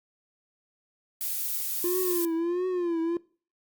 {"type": "noise", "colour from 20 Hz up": "violet", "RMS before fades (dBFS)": -30, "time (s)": [1.21, 2.25], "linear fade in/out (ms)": 0}
{"type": "tone with vibrato", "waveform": "triangle", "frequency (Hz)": 348, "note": "F4", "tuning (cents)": -6, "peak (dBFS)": -23, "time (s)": [1.84, 3.17], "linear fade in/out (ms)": 2, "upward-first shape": "triangle", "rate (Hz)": 1.5, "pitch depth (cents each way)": 120}
{"effects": ["noise-tail reverb RT60 0.4 s tail -21 dB re dry", "Opus 48 kbps"]}